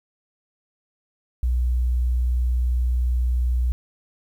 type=tone; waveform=sine; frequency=61.4 Hz; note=B1; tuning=9 cents flat; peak=-18 dBFS; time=1.43-3.72 s; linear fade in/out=0 ms; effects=9-bit